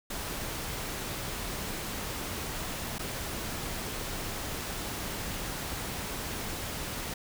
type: noise with dropouts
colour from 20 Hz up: pink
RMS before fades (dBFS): -36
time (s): 0.1-7.14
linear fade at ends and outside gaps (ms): 5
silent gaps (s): 2.984-2.992
effects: none